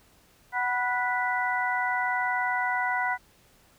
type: tone cluster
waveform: sine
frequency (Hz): 744 / 983 / 1472 / 1977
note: F#5 / B5 / F#6 / B6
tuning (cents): +9 / -8 / -9 / +1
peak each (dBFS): -30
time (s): 0.52-3.18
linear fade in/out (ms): 50
effects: pink hiss -60 dBFS RMS until 3.78 s